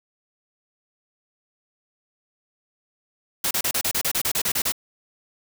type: noise bursts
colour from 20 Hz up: white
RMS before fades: -23 dBFS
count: 13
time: 3.44-4.721 s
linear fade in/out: 5 ms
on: 69 ms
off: 32 ms
effects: none